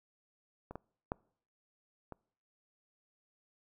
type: clicks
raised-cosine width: 1 ms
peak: -30 / -27 / -20 / -30 dBFS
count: 4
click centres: 0.71 / 0.756 / 1.119 / 2.123 s
effects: noise-tail reverb RT60 0.6 s tail -26 dB re dry